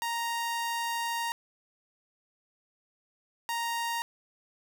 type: tone pair in turn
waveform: sawtooth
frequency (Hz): 932.3 / 932.3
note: A#5 / A#5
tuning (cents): 0 / 0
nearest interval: unison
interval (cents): 0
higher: neither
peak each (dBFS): -26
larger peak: neither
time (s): 0.02-1.32 / 3.49-4.02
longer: first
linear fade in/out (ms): 0
effects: none